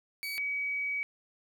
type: tone pair in turn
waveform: 30% pulse / sine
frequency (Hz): 2270 / 2270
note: C#7 / C#7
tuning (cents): +41 / +41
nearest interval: unison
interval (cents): 0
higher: neither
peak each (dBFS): -32 / -30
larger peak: second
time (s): 0.23-0.38 / 0.38-1.03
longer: second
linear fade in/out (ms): 0
effects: 11-bit